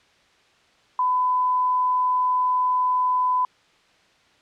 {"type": "tone", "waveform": "sine", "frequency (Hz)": 1004, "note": "B5", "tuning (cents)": 28, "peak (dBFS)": -18, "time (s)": [0.99, 3.45], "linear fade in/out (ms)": 2, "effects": ["white hiss -58 dBFS RMS until 4.41 s", "low-pass 4000 Hz 12 dB/octave"]}